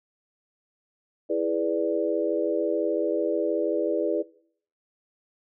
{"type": "chord", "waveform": "sine", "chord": "E dominant seventh", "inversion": "none", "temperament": "equal", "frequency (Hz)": [329.6, 415.3, 493.9, 587.3], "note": ["E4", "G#4", "B4", "D5"], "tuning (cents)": [0, 0, 0, 0], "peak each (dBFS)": -28, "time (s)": [1.29, 4.23], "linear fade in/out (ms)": 20, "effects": ["noise-tail reverb RT60 0.6 s tail -21 dB re dry"]}